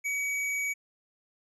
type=tone; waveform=square; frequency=2267 Hz; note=C#7; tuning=38 cents sharp; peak=-29 dBFS; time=0.04-0.74 s; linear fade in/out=20 ms; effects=resampled to 24000 Hz